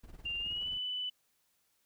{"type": "noise with tremolo", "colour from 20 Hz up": "brown", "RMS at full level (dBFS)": -48, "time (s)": [0.03, 0.78], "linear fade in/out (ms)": 10, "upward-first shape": "sine", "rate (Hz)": 19, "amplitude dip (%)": 80}
{"type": "tone with pitch glide", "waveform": "sine", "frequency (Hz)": [2791, 2991], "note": ["F7", "F#7"], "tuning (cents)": [-2, 18], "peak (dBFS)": -34, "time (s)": [0.25, 1.1], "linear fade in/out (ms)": 10, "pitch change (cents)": 120, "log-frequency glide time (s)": [0.39, 0.68]}
{"effects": ["white hiss -75 dBFS RMS until 1.85 s"]}